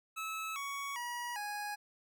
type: tone with pitch steps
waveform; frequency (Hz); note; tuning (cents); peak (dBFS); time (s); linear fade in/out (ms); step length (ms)
25% pulse; 1300 / 1118.7 / 962.7 / 828.5; E6 / C#6 / B5 / G#5; -24 / +15 / -45 / -4; -34; 0.16-1.76; 20; 400
effects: none